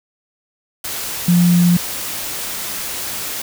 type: tone in noise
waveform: sine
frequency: 175.1 Hz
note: F3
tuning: 5 cents sharp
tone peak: -9 dBFS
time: 1.28-1.77 s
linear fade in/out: 5 ms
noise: white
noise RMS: -25 dBFS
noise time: 0.84-3.42 s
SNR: +13 dB
effects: none